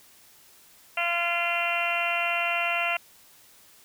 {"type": "harmonic tone", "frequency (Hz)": 343.9, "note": "F4", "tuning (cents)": -27, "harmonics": [2, 3, 4, 5, 6, 7, 8, 9], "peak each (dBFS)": [-30, -37, -32, -40, -33, -32, -28, -40], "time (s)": [0.97, 2.97], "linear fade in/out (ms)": 5, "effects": ["white hiss -55 dBFS RMS until 3.84 s"]}